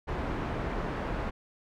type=low-pass noise; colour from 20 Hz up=pink; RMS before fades=-33 dBFS; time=0.07-1.31 s; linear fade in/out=20 ms; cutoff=1500 Hz; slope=12 dB/octave; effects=none